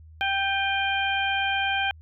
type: harmonic tone with a mistuned harmonic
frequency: 784 Hz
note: G5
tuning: in tune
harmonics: 1 / 2 / 3 / 4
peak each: -27 / -27 / -29 / -30 dBFS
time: 0.21-1.91 s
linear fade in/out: 0 ms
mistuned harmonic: 3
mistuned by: +47 cents
effects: added 79 Hz sine -45 dBFS peak until 2.01 s